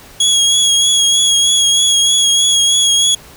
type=tone with vibrato; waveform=25% pulse; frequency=3322 Hz; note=G#7; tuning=in tune; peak=-5 dBFS; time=0.2-3.15 s; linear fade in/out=5 ms; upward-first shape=triangle; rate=3.2 Hz; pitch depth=29 cents each way; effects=pink hiss -39 dBFS RMS until 3.36 s